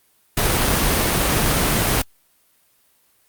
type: noise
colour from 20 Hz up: pink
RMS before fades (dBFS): -18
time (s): 0.37-2.02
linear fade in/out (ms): 5
effects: white hiss -60 dBFS RMS until 3.28 s + Opus 32 kbps